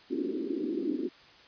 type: band-pass noise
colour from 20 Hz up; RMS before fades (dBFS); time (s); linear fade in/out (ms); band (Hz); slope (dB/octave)
pink; -32; 0.1-1.09; 20; 260 to 370; 48
effects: white hiss -55 dBFS RMS until 1.47 s + resampled to 11025 Hz